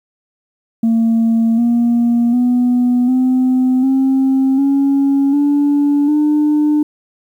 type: tone with pitch steps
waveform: sine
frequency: 227.5 / 236.6 / 246.1 / 256 / 266.2 / 276.9 / 288 / 299.5 Hz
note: A#3 / A#3 / B3 / C4 / C4 / C#4 / D4 / D4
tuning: -42 / +26 / -6 / -38 / +30 / -2 / -34 / +34 cents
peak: -8 dBFS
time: 0.83-6.83 s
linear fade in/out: 5 ms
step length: 750 ms
effects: tanh soft clip ceiling -8 dBFS + 8-bit